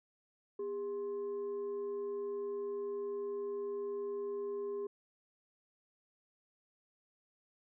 sine tone with frequency modulation, 404.8 Hz, G#4, 44 cents flat, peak -36 dBFS, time 0.59-4.87 s, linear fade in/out 5 ms, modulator 650 Hz, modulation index 0.27, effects none

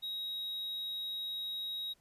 triangle tone, 3802 Hz, A#7, 33 cents sharp, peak -35 dBFS, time 0.02-1.94 s, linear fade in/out 20 ms, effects pink hiss -71 dBFS RMS until 2 s + resampled to 32000 Hz

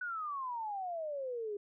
sine exponential sweep, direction down, 1497 to 400 Hz, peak -36 dBFS, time 0.01-1.57 s, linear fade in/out 5 ms, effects none

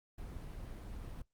brown noise, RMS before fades -45 dBFS, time 0.18-1.22 s, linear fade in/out 5 ms, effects noise-tail reverb RT60 0.1 s tail -18 dB re dry + Opus 24 kbps

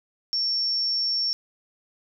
sine tone, 5460 Hz, F8, 40 cents flat, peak -22 dBFS, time 0.33-1.33 s, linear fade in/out 0 ms, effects none

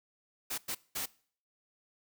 white noise bursts at uneven times, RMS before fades -36 dBFS, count 3, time 0.5-0.58 / 0.68-0.75 / 0.95-1.06 s, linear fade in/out 10 ms, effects noise-tail reverb RT60 0.5 s tail -22 dB re dry

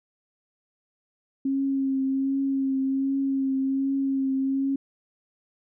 sine tone with vibrato, 270 Hz, C#4, 45 cents flat, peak -22 dBFS, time 1.45-4.76 s, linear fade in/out 5 ms, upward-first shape triangle, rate 1.3 Hz, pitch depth 24 cents each way, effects none

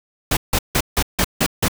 pink noise bursts, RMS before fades -17 dBFS, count 7, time 0.31-1.683 s, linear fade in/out 5 ms, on 59 ms, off 160 ms, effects none

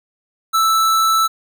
square tone, 1318.5 Hz, E6, in tune, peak -13 dBFS, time 0.53-1.28 s, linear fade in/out 20 ms, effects none

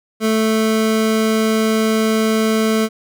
25% pulse tone, 220 Hz, A3, in tune, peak -10 dBFS, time 0.2-2.89 s, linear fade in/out 50 ms, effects none

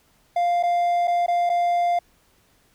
triangle tone with dropouts, 698.5 Hz, F5, in tune, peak -16 dBFS, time 0.36-1.99 s, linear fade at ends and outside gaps 5 ms, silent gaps 0.628-0.634 / 1.074-1.078 / 1.263-1.281 / 1.494-1.498 s, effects pink hiss -61 dBFS RMS until 2.74 s

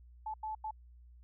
sine tone bursts at uneven times, 867 Hz, A5, 26 cents flat, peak -36 dBFS, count 3, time 0.26-0.34 / 0.43-0.55 / 0.64-0.71 s, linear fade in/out 5 ms, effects added 60 Hz sine -54 dBFS peak until 1.23 s

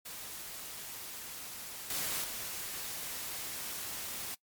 white noise with level steps, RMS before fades -44 / -35 / -40 dBFS, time 0.05-4.35 s, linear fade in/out 10 ms, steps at 1.9 / 2.24 s, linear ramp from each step 2 ms, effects noise-tail reverb RT60 0.1 s tail -22 dB re dry + MP3 96 kbps

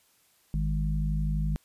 harmonic tone, 51.91 Hz, G#1, in tune, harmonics 1 / 3 / 4, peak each -27 / -29 / -37 dBFS, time 0.54-1.56 s, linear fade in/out 0 ms, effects white hiss -65 dBFS RMS until 1.64 s + resampled to 32000 Hz

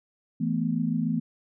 sine chord, E suspended fourth, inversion none, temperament equal, 164.81 / 220 / 246.9 Hz, E3 / A3 / B3, 0 / 0 / 0 cents, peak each -28 dBFS, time 0.4-1.2 s, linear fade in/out 10 ms, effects none

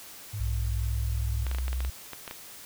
sine tone, 103.5 Hz, G#2, 5 cents flat, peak -31 dBFS, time 0.33-1.45 s, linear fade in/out 10 ms
sine tone with pitch glide, 60.9 to 63.49 Hz, B1 to B1, -24 to +49 cents, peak -27 dBFS, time 0.4-1.9 s, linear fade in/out 5 ms, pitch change +73 cents, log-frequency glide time 0.75-1.37 s
clicks, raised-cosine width 0.3 ms, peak -21 dBFS, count 11, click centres 1.467 / 1.514 / 1.548 / 1.585 / 1.681 / 1.73 / 1.805 / 1.849 / 2.133 / 2.278 / 2.311 s
effects white hiss -46 dBFS RMS until 2.65 s

